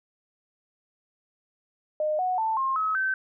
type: tone with pitch steps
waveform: sine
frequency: 612 / 736.3 / 885.7 / 1065.6 / 1281.9 / 1542.1 Hz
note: D#5 / F#5 / A5 / C6 / E6 / G6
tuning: -29 / -9 / +11 / +31 / -49 / -29 cents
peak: -23 dBFS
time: 2-3.14 s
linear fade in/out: 2 ms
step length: 190 ms
effects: none